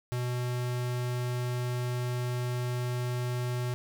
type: tone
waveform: square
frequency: 123.47 Hz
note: B2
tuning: in tune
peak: -30 dBFS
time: 0.12-3.74 s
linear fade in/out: 0 ms
effects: none

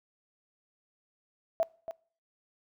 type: tone with echo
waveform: sine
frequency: 659.3 Hz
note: E5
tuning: in tune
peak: -23 dBFS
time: 1.6-1.63 s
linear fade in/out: 0 ms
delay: 280 ms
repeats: 1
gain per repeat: -11 dB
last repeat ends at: 1.91 s
effects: noise-tail reverb RT60 0.5 s tail -25 dB re dry

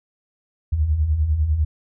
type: beating tone pair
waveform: sine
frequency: 69.3 / 79.3 Hz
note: C#2 / D#2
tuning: 0 / +33 cents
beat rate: 10 Hz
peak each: -25 / -17 dBFS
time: 0.72-1.65 s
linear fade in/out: 10 ms
effects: none

